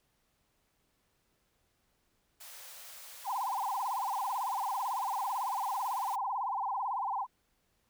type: high-pass noise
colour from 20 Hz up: white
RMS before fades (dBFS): -49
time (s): 2.4-6.16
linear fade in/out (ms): 10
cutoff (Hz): 490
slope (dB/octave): 96
type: tone with vibrato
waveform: sine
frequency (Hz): 894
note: A5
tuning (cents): +27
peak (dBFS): -31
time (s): 3.24-7.27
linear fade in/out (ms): 50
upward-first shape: sine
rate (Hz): 18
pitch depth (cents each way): 260
effects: pink hiss -75 dBFS RMS until 7.89 s